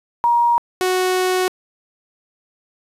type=tone pair in turn; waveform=sine / sawtooth; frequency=947 / 369.1 Hz; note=A#5 / F#4; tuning=+27 / -4 cents; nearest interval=octave + major third; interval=1631 cents; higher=first; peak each=-12 dBFS; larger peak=neither; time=0.24-0.58 / 0.81-1.48 s; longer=second; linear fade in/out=0 ms; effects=resampled to 32000 Hz + 8-bit